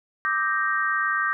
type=chord; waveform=sine; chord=Eb major seventh; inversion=third; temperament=equal with one note detuned; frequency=1174.7 / 1273.6 / 1568 / 1864.7 Hz; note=D6 / Eb6 / G6 / Bb6; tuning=0 / +40 / 0 / 0 cents; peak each=-26 / -31 / -25 / -27 dBFS; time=0.25-1.33 s; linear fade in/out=0 ms; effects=none